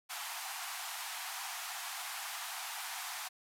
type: band-pass noise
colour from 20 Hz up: pink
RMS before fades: -42 dBFS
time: 0.09-3.29 s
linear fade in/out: 20 ms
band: 700 to 15000 Hz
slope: 96 dB/octave
effects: none